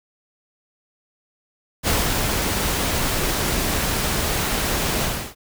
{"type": "noise with ADSR envelope", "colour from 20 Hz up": "pink", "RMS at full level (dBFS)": -19, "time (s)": [1.83, 5.35], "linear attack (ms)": 47, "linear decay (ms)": 220, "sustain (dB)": -3, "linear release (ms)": 320, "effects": []}